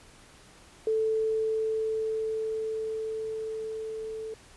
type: tone with level ramp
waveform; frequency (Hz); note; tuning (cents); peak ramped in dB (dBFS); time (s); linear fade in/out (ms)
sine; 440; A4; 0; -23 to -34; 0.87-4.34; 2
effects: pink hiss -54 dBFS RMS until 4.56 s + resampled to 24000 Hz